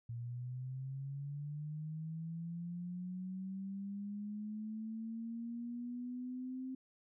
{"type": "linear sweep", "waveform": "sine", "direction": "up", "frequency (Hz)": [116.4, 261.6], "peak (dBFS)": -40, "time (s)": [0.09, 6.75], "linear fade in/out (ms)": 5, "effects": []}